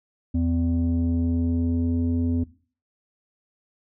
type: tone pair together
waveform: sine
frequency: 84.2 / 252.3 Hz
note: E2 / B3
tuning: +37 / +37 cents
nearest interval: octave + perfect fifth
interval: 1900 cents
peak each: -21 dBFS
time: 0.34-2.44 s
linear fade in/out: 10 ms
effects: noise-tail reverb RT60 0.4 s tail -18 dB re dry + tanh soft clip ceiling -17 dBFS